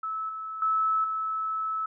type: tone with level steps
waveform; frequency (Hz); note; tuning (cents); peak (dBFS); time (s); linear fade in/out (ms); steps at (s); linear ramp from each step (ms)
sine; 1303; E6; -20; -29 / -33 / -22 / -27; 0.03-1.86; 5; 0.29 / 0.62 / 1.04; 2
effects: none